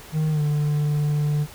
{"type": "tone with pitch glide", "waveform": "triangle", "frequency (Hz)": [155.56, 148.28], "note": ["D#3", "D3"], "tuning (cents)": [0, 17], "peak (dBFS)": -17, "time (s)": [0.12, 1.47], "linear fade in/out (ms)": 50, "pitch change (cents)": -83, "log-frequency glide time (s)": [0.3, 0.42], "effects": ["pink hiss -43 dBFS RMS until 1.54 s"]}